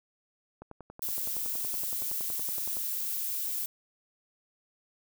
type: click train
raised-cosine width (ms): 1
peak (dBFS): -30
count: 24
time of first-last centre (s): 0.62-2.77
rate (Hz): 10.7
type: noise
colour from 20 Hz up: violet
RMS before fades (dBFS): -33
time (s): 1.02-3.66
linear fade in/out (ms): 2
effects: none